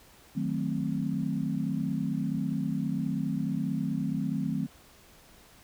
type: chord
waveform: sine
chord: D# diminished seventh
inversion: none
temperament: equal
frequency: 155.56 / 185 / 220 / 261.6 Hz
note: D#3 / F#3 / A3 / C4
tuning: 0 / 0 / 0 / 0 cents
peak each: -33 dBFS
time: 0.35-4.67 s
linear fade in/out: 20 ms
effects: pink hiss -56 dBFS RMS until 5.63 s